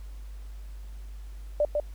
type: tone with echo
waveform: sine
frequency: 592 Hz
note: D5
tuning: 14 cents sharp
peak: -20 dBFS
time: 1.6-1.65 s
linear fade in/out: 2 ms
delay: 150 ms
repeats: 1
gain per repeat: -3 dB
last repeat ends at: 1.8 s
effects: added 50 Hz sine -38 dBFS peak until 1.94 s + pink hiss -59 dBFS RMS until 1.94 s